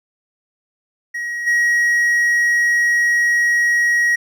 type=tone with level steps; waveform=triangle; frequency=1900 Hz; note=A#6; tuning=33 cents sharp; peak=-20 / -11 dBFS; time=1.14-4.16 s; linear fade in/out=10 ms; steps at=1.46 s; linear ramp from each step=20 ms; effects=none